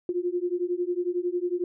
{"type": "beating tone pair", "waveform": "sine", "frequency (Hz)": [349.2, 360.2], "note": ["F4", "F#4"], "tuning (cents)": [0, -46], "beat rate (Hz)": 11, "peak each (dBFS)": -28, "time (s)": [0.09, 1.64], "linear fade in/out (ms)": 2, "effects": []}